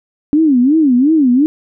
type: tone with vibrato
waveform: sine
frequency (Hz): 280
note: C#4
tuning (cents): +18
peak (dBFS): -7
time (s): 0.33-1.46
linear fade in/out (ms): 0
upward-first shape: sine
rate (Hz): 2.8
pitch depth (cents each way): 250
effects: none